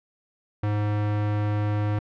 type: tone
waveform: square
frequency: 104.5 Hz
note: G#2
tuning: 11 cents sharp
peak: -23 dBFS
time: 0.63-1.99 s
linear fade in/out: 5 ms
effects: low-pass 2000 Hz 12 dB/octave